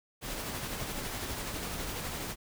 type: noise with tremolo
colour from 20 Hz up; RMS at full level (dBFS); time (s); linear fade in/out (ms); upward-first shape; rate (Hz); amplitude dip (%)
pink; -36; 0.21-2.36; 50; sine; 12; 30
effects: none